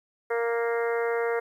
harmonic tone, 233.1 Hz, A#3, in tune, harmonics 2 / 3 / 4 / 5 / 6 / 7 / 8 / 9, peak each -25 / -35 / -37 / -39 / -36 / -40 / -38 / -40 dBFS, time 0.3-1.4 s, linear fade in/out 10 ms, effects 10-bit

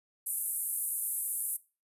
white band-pass noise, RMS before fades -34 dBFS, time 0.26-1.57 s, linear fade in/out 10 ms, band 9100 to 13000 Hz, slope 48 dB/octave, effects noise-tail reverb RT60 0.3 s tail -19 dB re dry + resampled to 32000 Hz

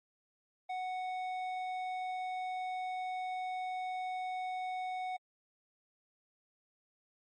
triangle tone with hard clipping, 740 Hz, F#5, in tune, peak -37 dBFS, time 0.69-5.17 s, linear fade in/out 10 ms, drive 12 dB, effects MP3 32 kbps

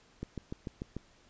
click train, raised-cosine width 3 ms, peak -24 dBFS, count 6, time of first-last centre 0.23-0.966 s, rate 6.79 Hz, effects pink hiss -63 dBFS RMS until 1.29 s + resampled to 16000 Hz

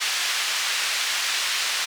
pink band-pass noise, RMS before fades -25 dBFS, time 0-1.86 s, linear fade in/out 20 ms, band 1900 to 6200 Hz, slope 12 dB/octave, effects none

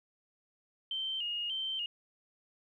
sine tone with vibrato, 2984 Hz, F#7, 14 cents sharp, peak -33 dBFS, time 0.91-1.86 s, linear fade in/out 2 ms, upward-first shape square, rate 1.7 Hz, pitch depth 74 cents each way, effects 12-bit

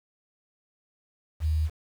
sine tone with quantisation, 78 Hz, D#2, 5 cents sharp, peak -22 dBFS, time 1.4-1.7 s, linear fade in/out 50 ms, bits 8, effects none

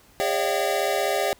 square tone cluster, 405.8 / 550 / 605 / 681 / 765 Hz, G#4 / C#5 / D#5 / F5 / G5, -40 / -14 / -49 / -44 / -42 cents, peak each -29 dBFS, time 0.2-1.33 s, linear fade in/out 0 ms, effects pink hiss -55 dBFS RMS until 1.39 s

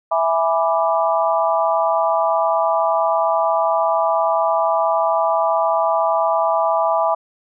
sine chord, E dominant seventh, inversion none, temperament equal, 659.3 / 830.6 / 987.8 / 1174.7 Hz, E5 / G#5 / B5 / D6, 0 / 0 / 0 / 0 cents, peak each -18 / -21 / -21 / -22 dBFS, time 0.11-7.15 s, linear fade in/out 10 ms, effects none

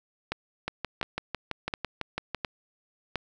two click trains, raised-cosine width 0.3 ms, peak -14 / -13 dBFS, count 11 / 5, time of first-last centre 0.68-2.347 / 0.32-3.157 s, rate 6 / 1.41 Hz, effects none

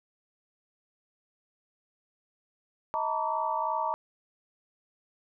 sine tone cluster, 635 / 899 / 962 / 1151 Hz, D#5 / A5 / B5 / D6, +35 / +37 / -46 / -35 cents, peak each -35 / -30 / -33 / -34 dBFS, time 2.94-3.94 s, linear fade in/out 0 ms, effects none

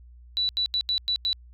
sine tone bursts at uneven times, 3951 Hz, B7, in tune, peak -22 dBFS, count 6, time 0.37-0.49 / 0.57-0.66 / 0.74-0.81 / 0.89-0.98 / 1.08-1.16 / 1.25-1.33 s, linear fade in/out 0 ms, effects added 60 Hz sine -46 dBFS peak until 1.53 s

